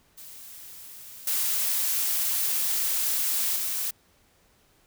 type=noise with level steps; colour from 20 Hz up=blue; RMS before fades=-44 / -26 / -29 dBFS; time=0.17-3.91 s; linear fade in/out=10 ms; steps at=1.27 / 3.56 s; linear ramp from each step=2 ms; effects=pink hiss -63 dBFS RMS until 4.86 s